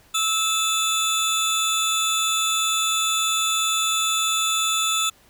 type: tone pair together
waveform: 25% pulse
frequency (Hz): 1311 / 3500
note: E6 / A7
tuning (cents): -10 / -10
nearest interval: octave + perfect fourth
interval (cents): 1700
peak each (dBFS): -20 / -18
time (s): 0.14-5.1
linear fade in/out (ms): 10
effects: pink hiss -55 dBFS RMS until 5.29 s